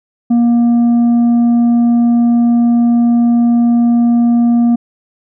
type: tone with tanh clipping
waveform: sine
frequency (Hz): 236.7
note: A#3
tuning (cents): +27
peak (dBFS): -8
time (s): 0.3-4.76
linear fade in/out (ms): 10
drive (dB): 4
effects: none